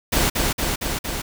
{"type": "noise with echo", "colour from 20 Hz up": "pink", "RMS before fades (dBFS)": -19, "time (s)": [0.12, 0.3], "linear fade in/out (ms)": 10, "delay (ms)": 230, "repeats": 4, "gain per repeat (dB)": -2, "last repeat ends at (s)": 1.22, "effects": []}